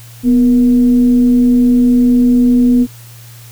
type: tone with frequency modulation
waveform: sine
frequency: 246.9 Hz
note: B3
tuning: in tune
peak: -6 dBFS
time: 0.23-2.87 s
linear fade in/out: 50 ms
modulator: 222 Hz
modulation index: 0.26
effects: added 117 Hz sine -34 dBFS peak until 3.51 s + white hiss -40 dBFS RMS until 3.51 s